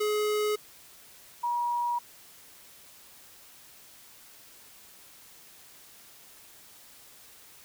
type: tone pair in turn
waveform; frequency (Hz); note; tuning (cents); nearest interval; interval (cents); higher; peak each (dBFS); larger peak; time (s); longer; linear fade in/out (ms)
square / sine; 422 / 957.5; G#4 / A#5; +28 / +46; octave + major second; 1418; second; -26; neither; 0-0.56 / 1.43-1.99; neither; 10
effects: white hiss -53 dBFS RMS until 7.64 s